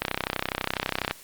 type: click train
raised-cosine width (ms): 0.3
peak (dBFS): -8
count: 36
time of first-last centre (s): 0.02-1.11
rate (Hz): 32.1
effects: white hiss -48 dBFS RMS until 1.23 s + Opus 32 kbps